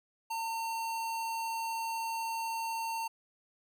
square tone, 908 Hz, A#5, 46 cents flat, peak -34 dBFS, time 0.3-3.08 s, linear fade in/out 10 ms, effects none

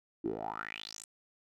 10% pulse tone with band-pass filter sweep, 54 Hz, A1, 32 cents flat, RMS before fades -40 dBFS, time 0.24-1.05 s, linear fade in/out 10 ms, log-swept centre 310 to 8800 Hz, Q 7, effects none

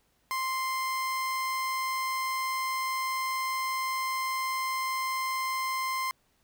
30% pulse tone, 1046.5 Hz, C6, in tune, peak -26 dBFS, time 0.31-6.11 s, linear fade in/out 0 ms, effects pink hiss -70 dBFS RMS until 6.43 s

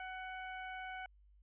20% pulse tone, 747 Hz, F#5, 16 cents sharp, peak -38 dBFS, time 0-1.06 s, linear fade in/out 2 ms, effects added 50 Hz sine -62 dBFS peak until 1.42 s + resampled to 8000 Hz

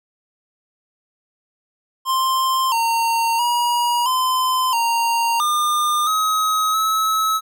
square tone with pitch steps, 1049 / 918 / 958 / 1027 / 928 / 1206 / 1270 / 1293 Hz, C6 / A#5 / A#5 / C6 / A#5 / D6 / D#6 / E6, +4 / -27 / +47 / -33 / -8 / +46 / +35 / -34 cents, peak -17 dBFS, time 2.05-7.41 s, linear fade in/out 50 ms, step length 670 ms, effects none

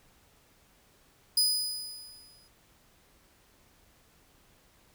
sawtooth tone with exponential decay, 4978 Hz, D#8, in tune, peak -18 dBFS, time 1.37-2.48 s, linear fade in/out 5 ms, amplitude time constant 240 ms, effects pink hiss -63 dBFS RMS until 4.94 s

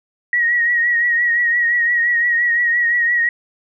sine tone with vibrato, 1900 Hz, A#6, 33 cents sharp, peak -13 dBFS, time 0.33-3.29 s, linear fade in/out 2 ms, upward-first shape triangle, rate 5.8 Hz, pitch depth 50 cents each way, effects none

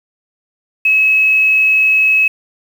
sine tone with quantisation, 2572 Hz, E7, 43 cents flat, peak -8 dBFS, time 0.85-2.28 s, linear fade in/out 5 ms, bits 6, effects none

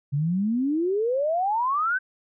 sine exponential sweep, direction up, 135.9 to 1568 Hz, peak -21 dBFS, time 0.12-1.99 s, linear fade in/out 20 ms, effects none

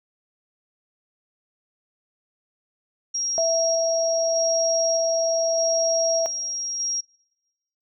sine tone with tremolo, 5620 Hz, F8, 10 cents sharp, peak -23 dBFS, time 3.14-7.01 s, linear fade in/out 10 ms, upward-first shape square, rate 0.82 Hz, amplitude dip 30%
sine tone, 659.3 Hz, E5, in tune, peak -19 dBFS, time 3.38-6.26 s, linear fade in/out 0 ms
effects noise-tail reverb RT60 0.9 s tail -23 dB re dry

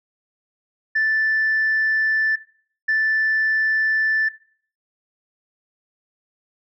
sine tone pair in turn, 1760 / 1760 Hz, A6 / A6, 0 / 0 cents, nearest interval unison, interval 0 cents, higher neither, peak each -15 dBFS, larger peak neither, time 0.95-2.36 / 2.88-4.29 s, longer neither, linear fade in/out 10 ms, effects noise-tail reverb RT60 0.5 s tail -18 dB re dry + tanh soft clip ceiling -13 dBFS

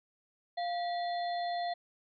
harmonic tone with a mistuned harmonic, 698.5 Hz, F5, in tune, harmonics 1 / 3 / 5 / 6, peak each -32 / -45 / -48 / -46 dBFS, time 0.57-1.74 s, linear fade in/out 10 ms, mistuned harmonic 3, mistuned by -130 cents, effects none

